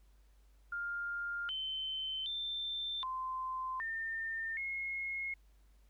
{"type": "tone with pitch steps", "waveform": "sine", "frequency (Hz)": [1404, 3075, 3563, 1036, 1808, 2162], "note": ["F6", "G7", "A7", "C6", "A6", "C#7"], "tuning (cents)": [9, -34, 21, -17, 47, -44], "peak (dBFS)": -36, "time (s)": [0.72, 5.34], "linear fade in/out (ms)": 5, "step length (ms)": 770, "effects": ["added 50 Hz sine -61 dBFS peak until 5.89 s", "pink hiss -75 dBFS RMS until 5.89 s"]}